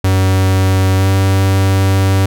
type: tone with pitch glide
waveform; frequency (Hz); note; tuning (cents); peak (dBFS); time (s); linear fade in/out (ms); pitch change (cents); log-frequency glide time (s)
45% pulse; 94.9 to 96.34; F#2 to G2; +44 to -30; -9; 0.04-2.26; 5; +26; 0.97-1.08
effects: none